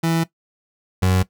30% pulse tone pair in turn, 164.81 / 92.9 Hz, E3 / F#2, 0 / +7 cents, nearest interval minor seventh, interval 993 cents, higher first, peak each -14 / -12 dBFS, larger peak second, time 0.03-0.24 / 1.02-1.23 s, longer neither, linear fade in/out 10 ms, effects noise-tail reverb RT60 0.1 s tail -17 dB re dry

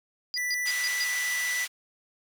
sine tone bursts, 4878 Hz, D#8, 35 cents flat, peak -28 dBFS, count 5, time 0.34-1.04 s, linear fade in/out 0 ms, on 36 ms, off 130 ms
square tone, 1975.5 Hz, B6, in tune, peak -28 dBFS, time 0.36-1.66 s, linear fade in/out 20 ms
pink band-pass noise, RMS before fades -36 dBFS, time 0.65-1.68 s, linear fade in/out 20 ms, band 1800 to 11000 Hz, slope 12 dB/octave
effects none

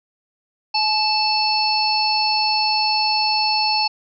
harmonic tone with a mistuned harmonic, 880 Hz, A5, in tune, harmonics 1 / 3 / 5 / 6, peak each -20 / -25 / -20 / -25 dBFS, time 0.74-3.88 s, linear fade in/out 10 ms, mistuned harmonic 1, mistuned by -42 cents, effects none

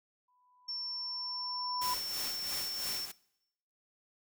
sine tone with exponential growth, 994 Hz, B5, 11 cents sharp, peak -31 dBFS, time 0.28-1.94 s, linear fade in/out 5 ms, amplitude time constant 360 ms
sine tone, 5420 Hz, E8, 47 cents sharp, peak -35 dBFS, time 0.68-3.06 s, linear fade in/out 10 ms
white noise with tremolo, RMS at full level -38 dBFS, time 1.81-3.12 s, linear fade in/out 10 ms, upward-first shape sine, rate 3 Hz, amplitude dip 60%
effects noise-tail reverb RT60 0.8 s tail -22 dB re dry

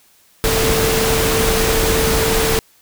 sine tone in noise, 446.5 Hz, A4, 25 cents sharp, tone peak -18 dBFS, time 0.44-2.59 s, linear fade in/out 0 ms, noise pink, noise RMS -17 dBFS, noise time 0.44-2.59 s, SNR -4 dB, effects white hiss -53 dBFS RMS until 2.81 s

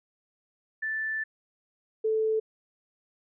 sine tone pair in turn, 1760 / 438.5 Hz, A6 / A4, 0 / -6 cents, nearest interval 2 octaves, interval 2406 cents, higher first, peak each -28 / -23 dBFS, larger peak second, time 0.82-1.24 / 2.04-2.4 s, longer first, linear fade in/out 10 ms, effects none

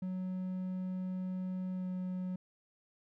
triangle tone with pitch glide, 185 to 183.62 Hz, F#3 to F#3, 0 to -13 cents, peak -33 dBFS, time 0.02-2.36 s, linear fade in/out 5 ms, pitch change -13 cents, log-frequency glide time 1.73-1.87 s, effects none

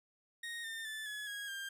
30% pulse tone with pitch steps, 1864.7 / 1807.4 / 1751.9 / 1698.1 / 1646 / 1595.4 Hz, A#6 / A6 / A6 / G#6 / G#6 / G6, 0 / +46 / -8 / +38 / -16 / +30 cents, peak -38 dBFS, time 0.43-1.69 s, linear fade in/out 5 ms, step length 210 ms, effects resampled to 32000 Hz + 13-bit

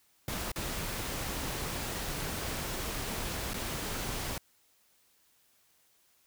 pink noise with dropouts, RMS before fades -36 dBFS, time 0.28-4.38 s, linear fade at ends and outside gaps 2 ms, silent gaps 0.518-0.559 / 3.535-3.541 s, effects white hiss -68 dBFS RMS until 6.26 s

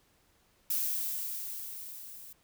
violet noise with level ramp, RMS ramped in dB -30 to -49 dBFS, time 0.7-2.33 s, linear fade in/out 5 ms, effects pink hiss -68 dBFS RMS until 2.43 s

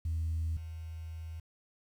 sine tone pair in turn, 81 / 81.38 Hz, E2 / E2, -30 / -22 cents, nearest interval unison, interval 8 cents, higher second, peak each -29 / -39 dBFS, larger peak first, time 0.05-0.57 / 0.57-1.4 s, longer second, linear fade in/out 5 ms, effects tanh soft clip ceiling -27 dBFS + 10-bit

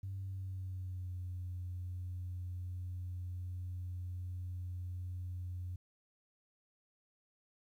sine tone with pitch glide, 96.6 to 90.13 Hz, G2 to F#2, -25 to -45 cents, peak -38 dBFS, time 0.03-5.76 s, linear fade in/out 5 ms, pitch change -120 cents, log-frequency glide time 0.16-1.18 s, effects tanh soft clip ceiling -35 dBFS + 12-bit

